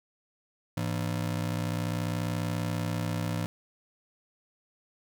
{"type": "ring-modulated tone", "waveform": "35% pulse", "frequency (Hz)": 134.8, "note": "C#3", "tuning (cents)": -48, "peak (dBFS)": -24, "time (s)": [0.77, 3.46], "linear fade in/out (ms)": 0, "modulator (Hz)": 30.2, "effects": []}